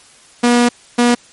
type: tone pair in turn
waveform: sawtooth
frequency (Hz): 241.1 / 241.1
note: B3 / B3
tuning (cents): -41 / -41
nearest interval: unison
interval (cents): 0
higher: neither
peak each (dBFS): -5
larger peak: neither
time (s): 0.43-0.69 / 0.98-1.15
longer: first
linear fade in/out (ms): 10
effects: white hiss -45 dBFS RMS until 1.32 s + MP3 48 kbps